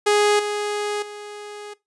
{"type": "tone with level steps", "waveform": "sawtooth", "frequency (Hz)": 415.3, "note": "G#4", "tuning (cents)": 0, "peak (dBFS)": [-11, -19, -30], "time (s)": [0.06, 1.74], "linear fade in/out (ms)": 10, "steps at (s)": [0.39, 1.02], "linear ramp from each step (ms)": 5, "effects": ["noise-tail reverb RT60 0.2 s tail -20 dB re dry", "resampled to 24000 Hz"]}